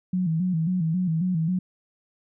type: tone with vibrato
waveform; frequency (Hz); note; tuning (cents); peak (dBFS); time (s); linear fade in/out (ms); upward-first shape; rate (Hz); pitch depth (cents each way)
sine; 171.8; F3; -28; -21; 0.13-1.59; 5; square; 3.7; 110
effects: none